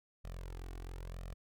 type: tone with flanger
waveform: sawtooth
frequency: 43.76 Hz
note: F1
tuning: 4 cents sharp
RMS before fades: -45 dBFS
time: 0.24-1.34 s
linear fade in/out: 10 ms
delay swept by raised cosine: 1.6 to 2.7 ms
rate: 1 Hz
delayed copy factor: +0.7
effects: none